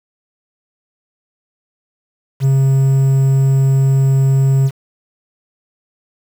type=tone with quantisation; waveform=triangle; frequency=135.1 Hz; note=C#3; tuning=44 cents flat; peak=-7 dBFS; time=2.4-4.71 s; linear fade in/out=50 ms; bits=6; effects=none